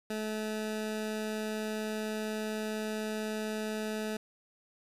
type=tone; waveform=20% pulse; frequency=215.8 Hz; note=A3; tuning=33 cents flat; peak=-28 dBFS; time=0.1-4.17 s; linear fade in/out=5 ms; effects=resampled to 32000 Hz + 9-bit